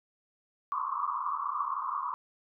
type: band-pass noise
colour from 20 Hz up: white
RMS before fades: -33 dBFS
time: 0.72-2.14 s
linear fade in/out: 0 ms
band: 1000 to 1200 Hz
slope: 96 dB/octave
effects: none